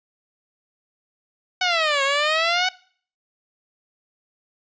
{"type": "exponential two-way sweep", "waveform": "10% pulse", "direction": "down then up", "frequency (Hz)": [750, 542, 750], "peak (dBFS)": -10, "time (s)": [1.61, 2.69], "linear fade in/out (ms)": 5, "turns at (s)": 2.03, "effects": ["noise-tail reverb RT60 0.5 s tail -22 dB re dry", "resampled to 16000 Hz"]}